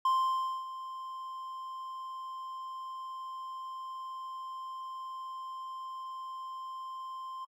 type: tone with ADSR envelope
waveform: triangle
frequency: 1046.5 Hz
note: C6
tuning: in tune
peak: -22 dBFS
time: 0.05-7.45 s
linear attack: 4 ms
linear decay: 590 ms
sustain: -15 dB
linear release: 8 ms
effects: AAC 48 kbps